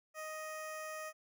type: tone with notch filter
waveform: 15% pulse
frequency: 624 Hz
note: D#5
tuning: 5 cents sharp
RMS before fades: -44 dBFS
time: 0.14-1.13 s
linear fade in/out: 50 ms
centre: 3500 Hz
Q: 1.6
effects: none